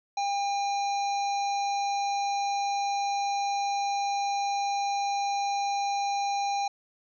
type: harmonic tone with a mistuned harmonic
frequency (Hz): 808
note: G#5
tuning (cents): -48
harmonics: 1 / 3 / 5 / 7 / 8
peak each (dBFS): -26 / -40 / -39 / -44 / -45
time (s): 0.17-6.68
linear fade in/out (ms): 5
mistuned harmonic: 1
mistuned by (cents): -15
effects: none